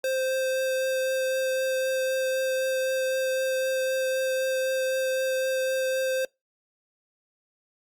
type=tone with vibrato; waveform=square; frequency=523.3 Hz; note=C5; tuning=in tune; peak=-25 dBFS; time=0.04-6.25 s; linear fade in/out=2 ms; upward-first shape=triangle; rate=3.9 Hz; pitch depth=10 cents each way; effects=noise-tail reverb RT60 0.2 s tail -25 dB re dry + Opus 48 kbps